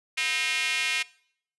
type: tone with high-pass filter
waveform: square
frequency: 143.3 Hz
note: D3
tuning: 42 cents flat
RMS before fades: -27 dBFS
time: 0.17-1.03 s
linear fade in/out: 10 ms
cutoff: 2400 Hz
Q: 3.3
effects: noise-tail reverb RT60 0.6 s tail -20 dB re dry + resampled to 24000 Hz